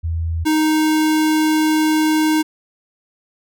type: tone pair in turn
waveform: sine / square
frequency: 82.41 / 311.1 Hz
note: E2 / D#4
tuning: 0 / 0 cents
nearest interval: octave + major seventh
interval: 2300 cents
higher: second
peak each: -18 / -14 dBFS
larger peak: second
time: 0.03-0.45 / 0.45-2.43 s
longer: second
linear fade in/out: 20 ms
effects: none